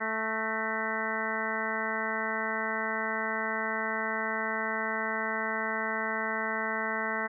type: harmonic tone with a mistuned harmonic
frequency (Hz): 220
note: A3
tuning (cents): 0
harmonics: 1 / 2 / 3 / 4 / 5 / 6 / 7 / 8 / 9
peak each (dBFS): -39 / -39 / -38 / -38 / -38 / -39 / -36 / -37 / -36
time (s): 0-7.28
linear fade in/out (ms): 20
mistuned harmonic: 8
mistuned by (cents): +53
effects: none